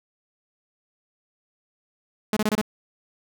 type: tone bursts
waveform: sawtooth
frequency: 213.2 Hz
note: G#3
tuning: 46 cents sharp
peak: -16 dBFS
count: 5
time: 2.33-2.614 s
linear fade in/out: 2 ms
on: 36 ms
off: 26 ms
effects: none